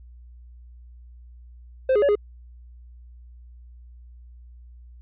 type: tone with pitch steps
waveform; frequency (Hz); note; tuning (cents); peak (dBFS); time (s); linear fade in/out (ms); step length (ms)
triangle; 522 / 415.5 / 567 / 413.9; C5 / G#4 / C#5 / G#4; -4 / +1 / +39 / -6; -14; 1.89-2.154; 5; 66
effects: added 60 Hz sine -43 dBFS peak until 5.01 s + resampled to 8000 Hz